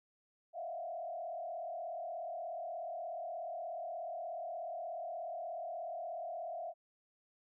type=tone with frequency modulation; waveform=sine; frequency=681 Hz; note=F5; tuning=44 cents flat; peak=-39 dBFS; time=0.53-6.74 s; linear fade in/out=50 ms; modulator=36.7 Hz; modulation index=1.3; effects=none